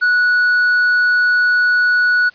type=tone; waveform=triangle; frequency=1470 Hz; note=F#6; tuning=12 cents flat; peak=-9 dBFS; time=0.01-2.3 s; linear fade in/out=20 ms; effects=white hiss -48 dBFS RMS until 2.34 s + resampled to 11025 Hz